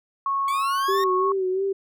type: tone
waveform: sine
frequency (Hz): 1100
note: C#6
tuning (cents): -14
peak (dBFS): -21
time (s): 0.26-1.32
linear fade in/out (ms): 2
type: linear sweep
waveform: 20% pulse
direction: up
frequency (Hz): 1108.7 to 1864.7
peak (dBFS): -25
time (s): 0.48-1.04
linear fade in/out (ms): 2
type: tone with vibrato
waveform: sine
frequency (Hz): 381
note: G4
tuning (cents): -49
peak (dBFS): -21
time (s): 0.88-1.73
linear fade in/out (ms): 10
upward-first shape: sine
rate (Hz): 2.9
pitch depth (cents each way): 55
effects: none